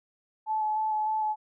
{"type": "tone with vibrato", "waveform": "sine", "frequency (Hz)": 863, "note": "A5", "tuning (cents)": -34, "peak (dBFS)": -25, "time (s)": [0.46, 1.36], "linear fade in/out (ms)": 50, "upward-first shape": "square", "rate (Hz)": 3.3, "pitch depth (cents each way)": 12, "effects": []}